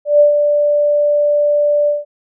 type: tone with ADSR envelope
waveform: sine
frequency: 587.3 Hz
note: D5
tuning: in tune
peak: -4 dBFS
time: 0.05-2.05 s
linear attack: 150 ms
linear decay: 120 ms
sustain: -6 dB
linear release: 170 ms
effects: none